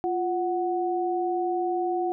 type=tone pair together; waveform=sine; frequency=349.2 / 739.9 Hz; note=F4 / F#5; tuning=0 / 0 cents; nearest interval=octave + minor second; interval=1300 cents; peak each=-26 / -27 dBFS; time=0.04-2.12 s; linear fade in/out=0 ms; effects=none